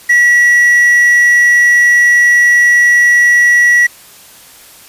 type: tone with quantisation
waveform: triangle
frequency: 1935 Hz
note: B6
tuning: 36 cents flat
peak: -3 dBFS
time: 0.09-3.87 s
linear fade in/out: 10 ms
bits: 5
effects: white hiss -38 dBFS RMS until 4.88 s + resampled to 32000 Hz